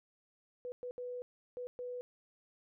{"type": "tone bursts at uneven times", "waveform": "sine", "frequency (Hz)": 493.9, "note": "B4", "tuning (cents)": 0, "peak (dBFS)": -39, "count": 5, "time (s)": [[0.65, 0.72], [0.83, 0.91], [0.98, 1.22], [1.57, 1.67], [1.79, 2.01]], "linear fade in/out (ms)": 0, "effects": []}